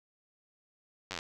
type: slowing click train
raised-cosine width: 0.2 ms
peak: -19 dBFS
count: 8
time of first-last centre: 1.11-1.189 s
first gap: 10 ms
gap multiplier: 1.04
effects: none